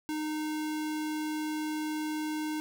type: tone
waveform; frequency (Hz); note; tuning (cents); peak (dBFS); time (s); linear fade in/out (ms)
square; 307.3; D#4; -21; -32; 0.09-2.6; 0
effects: none